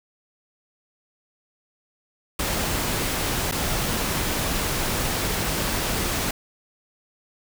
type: noise with dropouts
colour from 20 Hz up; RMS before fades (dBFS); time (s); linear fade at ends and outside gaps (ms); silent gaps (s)
pink; -25; 2.39-6.31; 5; 3.514-3.521
effects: none